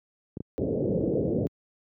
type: clicks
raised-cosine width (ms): 3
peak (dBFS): -20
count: 6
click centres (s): 0.371 / 0.405 / 0.843 / 1.012 / 1.062 / 1.137
type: low-pass noise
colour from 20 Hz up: white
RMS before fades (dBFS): -26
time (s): 0.58-1.47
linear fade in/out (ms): 0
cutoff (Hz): 530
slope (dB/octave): 48
effects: high-pass 100 Hz 12 dB/octave